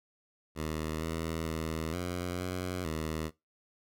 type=tone with pitch steps; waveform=10% pulse; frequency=78.4 / 81.3 / 80.1 / 88.9 / 90.9 / 79.1 Hz; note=D#2 / E2 / E2 / F2 / F#2 / D#2; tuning=+14 / -23 / -49 / +31 / -30 / +29 cents; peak=-25 dBFS; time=0.55-3.31 s; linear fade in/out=50 ms; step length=460 ms; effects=noise-tail reverb RT60 0.2 s tail -19 dB re dry

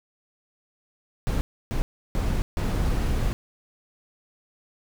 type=noise bursts at uneven times; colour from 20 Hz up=brown; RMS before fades=-24 dBFS; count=4; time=1.27-1.41 / 1.71-1.82 / 2.15-2.42 / 2.57-3.33 s; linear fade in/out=0 ms; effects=none

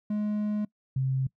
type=tone pair in turn; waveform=triangle / sine; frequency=210 / 132.29 Hz; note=G#3 / C3; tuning=+19 / +19 cents; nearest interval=minor sixth; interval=800 cents; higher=first; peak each=-24 dBFS; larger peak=neither; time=0.1-0.65 / 0.96-1.27 s; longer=first; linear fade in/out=5 ms; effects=noise-tail reverb RT60 0.1 s tail -22 dB re dry

